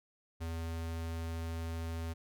square tone, 82.41 Hz, E2, in tune, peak -37 dBFS, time 0.4-2.14 s, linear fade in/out 20 ms, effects none

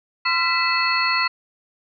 sine tone cluster, 1027 / 1363 / 1992 / 2619 / 4330 Hz, C6 / F6 / B6 / E7 / C#8, -33 / -43 / +14 / -12 / -41 cents, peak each -24 dBFS, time 0.25-1.28 s, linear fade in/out 10 ms, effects none

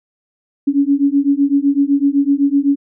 sine beating tone pair, 277.2 / 285.1 Hz, C#4 / C#4, 0 / +49 cents, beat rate 7.9 Hz, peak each -14 dBFS, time 0.67-2.76 s, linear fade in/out 10 ms, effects none

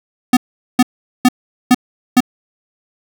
square tone bursts, 250 Hz, B3, 21 cents sharp, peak -6 dBFS, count 5, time 0.33-2.205 s, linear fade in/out 5 ms, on 39 ms, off 420 ms, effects none

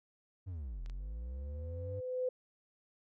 triangle linear two-way sweep, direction down then up, 98.5 to 39.21 to 98.5 Hz, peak -37 dBFS, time 0.46-2.01 s, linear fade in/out 20 ms, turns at 0.83 s
clicks, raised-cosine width 0.2 ms, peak -38 dBFS, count 2, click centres 0.861 / 0.898 s
sine tone with exponential growth, 507 Hz, B4, 45 cents sharp, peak -30 dBFS, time 1-2.29 s, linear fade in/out 5 ms, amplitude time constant 280 ms
effects none

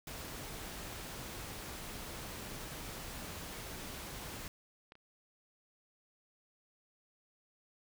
pink noise, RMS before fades -45 dBFS, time 0.07-4.48 s, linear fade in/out 2 ms
clicks, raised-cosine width 0.3 ms, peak -36 / -43 dBFS, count 2, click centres 4.921 / 4.954 s
effects none

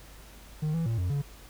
triangle tone with pitch steps, 153.6 / 165 / 114.1 / 89.8 / 142 Hz, D#3 / E3 / A#2 / F2 / C#3, -22 / +2 / -37 / +49 / +42 cents, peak -24 dBFS, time 0.62-1.22 s, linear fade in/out 10 ms, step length 120 ms, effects added 50 Hz sine -49 dBFS peak until 1.49 s + pink hiss -52 dBFS RMS until 1.49 s

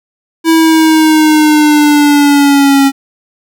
square linear sweep, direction down, 327.2 to 273 Hz, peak -5 dBFS, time 0.44-2.92 s, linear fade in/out 50 ms, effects none

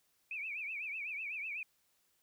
sine tone with vibrato, 2438 Hz, D#7, 36 cents flat, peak -38 dBFS, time 0.31-1.63 s, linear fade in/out 2 ms, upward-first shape triangle, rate 8 Hz, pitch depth 180 cents each way, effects white hiss -75 dBFS RMS until 2.22 s

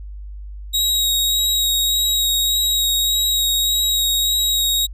sawtooth tone with vibrato, 3800 Hz, A#7, 33 cents sharp, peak -13 dBFS, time 0.73-4.87 s, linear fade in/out 20 ms, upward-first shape sine, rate 1.7 Hz, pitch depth 13 cents each way, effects added 50 Hz sine -30 dBFS peak until 4.93 s

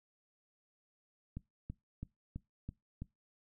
click train, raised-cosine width 5 ms, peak -29 dBFS, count 6, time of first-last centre 1.37-3.02 s, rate 3.03 Hz, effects noise-tail reverb RT60 0.2 s tail -22 dB re dry

